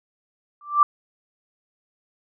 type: tone with exponential growth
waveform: sine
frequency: 1174.7 Hz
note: D6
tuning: in tune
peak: -8 dBFS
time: 0.61-0.83 s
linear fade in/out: 2 ms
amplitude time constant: 47 ms
effects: none